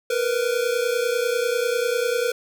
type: tone pair together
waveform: square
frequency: 466.4 / 496.5 Hz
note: A#4 / B4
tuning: +1 / +9 cents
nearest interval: minor second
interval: 108 cents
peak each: -24 dBFS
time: 0.1-2.32 s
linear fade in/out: 5 ms
effects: none